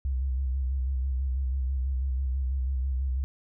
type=tone with vibrato; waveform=sine; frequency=65.5 Hz; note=C2; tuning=2 cents sharp; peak=-25 dBFS; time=0.05-3.24 s; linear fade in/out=0 ms; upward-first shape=square; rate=6.1 Hz; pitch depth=51 cents each way; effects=none